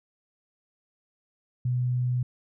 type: tone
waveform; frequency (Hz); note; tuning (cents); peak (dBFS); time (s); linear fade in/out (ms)
sine; 124.5; B2; +14; -23; 1.65-2.23; 5
effects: none